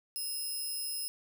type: tone pair together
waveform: 5% pulse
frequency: 2760 / 5124 Hz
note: F7 / E8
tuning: -21 / -50 cents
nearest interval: major seventh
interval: 1071 cents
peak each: -39 / -29 dBFS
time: 0.16-1.08 s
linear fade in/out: 0 ms
effects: none